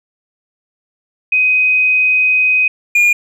sine / triangle tone pair in turn, 2511 / 2425 Hz, D#7 / D#7, +15 / -45 cents, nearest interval minor second, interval 60 cents, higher first, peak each -9 / -6 dBFS, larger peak second, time 1.32-2.68 / 2.95-3.13 s, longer first, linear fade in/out 5 ms, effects none

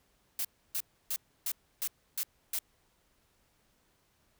blue noise bursts, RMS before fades -33 dBFS, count 7, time 0.39-2.589 s, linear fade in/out 2 ms, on 57 ms, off 300 ms, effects pink hiss -71 dBFS RMS until 4.39 s

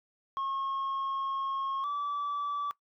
sine tone pair in turn, 1085 / 1154.8 Hz, C#6 / D6, -37 / -30 cents, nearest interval minor second, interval 107 cents, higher second, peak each -28 dBFS, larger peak neither, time 0.37-1.84 / 1.84-2.71 s, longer first, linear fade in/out 0 ms, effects noise-tail reverb RT60 0.1 s tail -21 dB re dry + tanh soft clip ceiling -29 dBFS

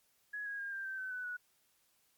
sine tone with pitch steps, 1678 / 1646.3 / 1615.2 / 1584.7 / 1554.8 / 1525.5 / 1496.7 / 1468.4 Hz, G#6 / G#6 / G#6 / G6 / G6 / G6 / F#6 / F#6, +17 / -16 / -49 / +18 / -15 / -48 / +19 / -14 cents, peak -38 dBFS, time 0.33-1.37 s, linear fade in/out 10 ms, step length 130 ms, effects white hiss -73 dBFS RMS until 2.17 s + MP3 96 kbps

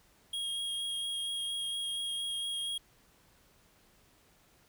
square tone with vibrato, 3268 Hz, G#7, 29 cents flat, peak -34 dBFS, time 0.33-2.78 s, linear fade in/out 5 ms, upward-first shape sine, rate 4.3 Hz, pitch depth 11 cents each way, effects pink hiss -65 dBFS RMS until 4.68 s

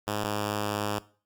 5% pulse tone pair in turn, 104.6 / 103.88 Hz, G#2 / G#2, +13 / +1 cents, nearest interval unison, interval 12 cents, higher first, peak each -17 dBFS, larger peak neither, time 0.07-0.24 / 0.24-0.99 s, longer second, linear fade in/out 5 ms, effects noise-tail reverb RT60 0.4 s tail -19 dB re dry + Opus 48 kbps

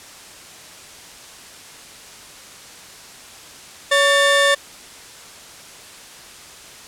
30% pulse tone pair together, 562 / 1784.2 Hz, C#5 / A6, +24 / +24 cents, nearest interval octave + minor sixth, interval 2000 cents, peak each -13 / -13 dBFS, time 3.91-4.55 s, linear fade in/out 10 ms, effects white hiss -40 dBFS RMS until 6.87 s + low-pass 9000 Hz 12 dB/octave

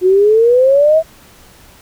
sine exponential sweep, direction up, 360 to 656 Hz, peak -6 dBFS, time 0.01-1.03 s, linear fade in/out 50 ms, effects pink hiss -43 dBFS RMS until 1.81 s

